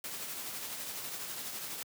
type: noise with tremolo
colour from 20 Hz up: white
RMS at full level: -39 dBFS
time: 0.04-1.83 s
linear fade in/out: 2 ms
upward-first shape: triangle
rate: 12 Hz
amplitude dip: 40%
effects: high-pass 100 Hz 12 dB/octave